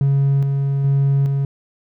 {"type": "tone with tremolo", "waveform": "triangle", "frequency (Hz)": 138.59, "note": "C#3", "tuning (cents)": 0, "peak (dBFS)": -10, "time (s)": [0.01, 1.45], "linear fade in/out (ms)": 2, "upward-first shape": "square", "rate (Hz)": 1.2, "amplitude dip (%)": 35, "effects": ["tanh soft clip ceiling -7 dBFS"]}